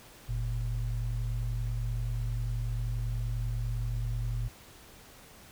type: tone pair together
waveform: sine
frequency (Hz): 46.23 / 116.5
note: F#1 / A#2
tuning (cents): -1 / -1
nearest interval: octave + major third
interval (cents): 1600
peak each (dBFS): -32 / -32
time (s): 0.28-4.49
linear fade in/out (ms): 20
effects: pink hiss -53 dBFS RMS until 5.51 s